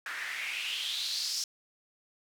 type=noise with band-pass filter sweep; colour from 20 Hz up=white; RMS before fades=-35 dBFS; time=0.06-1.44 s; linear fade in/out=2 ms; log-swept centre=1600 to 5600 Hz; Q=4.7; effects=none